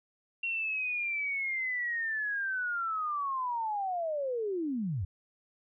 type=linear sweep; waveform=sine; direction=down; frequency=2749 to 78.2 Hz; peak=-30 dBFS; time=0.43-5.05 s; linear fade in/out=5 ms; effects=none